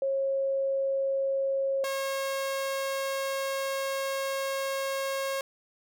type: tone pair in turn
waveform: sine / sawtooth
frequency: 543 / 543 Hz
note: C#5 / C#5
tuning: -36 / -36 cents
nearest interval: unison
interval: 0 cents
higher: neither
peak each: -25 dBFS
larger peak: neither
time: 0.02-1.84 / 1.84-5.41 s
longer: second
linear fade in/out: 2 ms
effects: none